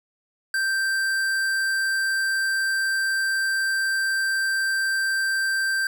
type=tone with tanh clipping; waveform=sine; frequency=1568 Hz; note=G6; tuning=in tune; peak=-23 dBFS; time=0.54-5.87 s; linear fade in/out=2 ms; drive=17 dB; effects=none